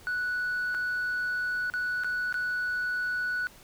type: tone with dropouts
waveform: sine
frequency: 1477 Hz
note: F#6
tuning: 3 cents flat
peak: -25 dBFS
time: 0.07-3.47 s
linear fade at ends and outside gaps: 0 ms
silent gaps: 0.744-0.748 / 1.7-1.738 / 2.036-2.045 / 2.326-2.342 s
effects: tanh soft clip ceiling -26 dBFS + pink hiss -53 dBFS RMS until 3.63 s